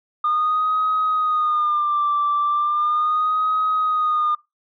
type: tone with vibrato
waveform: sine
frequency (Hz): 1215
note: D#6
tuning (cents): -42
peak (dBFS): -16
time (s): 0.24-4.35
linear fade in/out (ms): 5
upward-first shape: sine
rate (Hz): 0.37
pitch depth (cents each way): 66
effects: noise-tail reverb RT60 0.2 s tail -20 dB re dry + tanh soft clip ceiling -13 dBFS